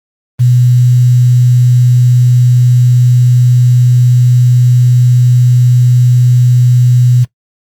sine tone with quantisation, 123.47 Hz, B2, in tune, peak -4 dBFS, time 0.39-7.25 s, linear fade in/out 20 ms, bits 5, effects noise-tail reverb RT60 0.1 s tail -18 dB re dry + Opus 32 kbps

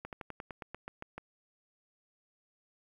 slowing click train, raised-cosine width 0.5 ms, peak -26 dBFS, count 11, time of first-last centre 0.05-1.18 s, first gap 78 ms, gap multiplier 1.08, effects 10-bit

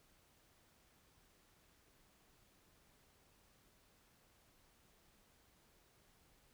silence, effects pink hiss -71 dBFS RMS until 6.53 s

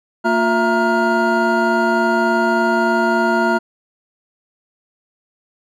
triangle tone cluster, 229.8 / 355.1 / 666 / 935 / 1416 Hz, A#3 / F4 / E5 / A#5 / F6, -25 / +29 / +18 / +5 / +23 cents, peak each -18 dBFS, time 0.24-3.59 s, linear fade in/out 20 ms, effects none

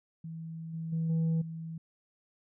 sine tone with level steps, 162.8 Hz, E3, 21 cents flat, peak -38 / -34 / -27 / -23 / -37 dBFS, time 0.24-1.78 s, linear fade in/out 5 ms, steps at 0.73 / 0.92 / 1.09 / 1.41 s, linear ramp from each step 10 ms, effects tanh soft clip ceiling -25 dBFS

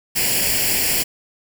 white noise with comb filter, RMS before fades -19 dBFS, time 0.15-1.04 s, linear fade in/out 20 ms, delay 0.4 ms, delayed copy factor +0.75, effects none

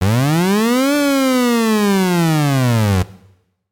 30% pulse linear two-way sweep, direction up then down, 87.31 to 293.7 to 87.31 Hz, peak -9 dBFS, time 0.01-3.03 s, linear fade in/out 10 ms, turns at 0.95 s, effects noise-tail reverb RT60 0.9 s tail -19 dB re dry + MP3 96 kbps

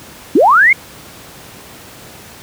sine linear sweep, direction up, 237 to 2217 Hz, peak -5 dBFS, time 0.35-0.73 s, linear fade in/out 5 ms, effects pink hiss -36 dBFS RMS until 2.42 s + high-pass 80 Hz 12 dB/octave

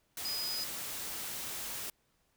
sine tone in noise, 4978 Hz, D#8, in tune, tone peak -35 dBFS, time 0.25-0.64 s, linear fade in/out 2 ms, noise white, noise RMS -40 dBFS, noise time 0.17-1.9 s, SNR +2 dB, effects pink hiss -74 dBFS RMS until 2.36 s

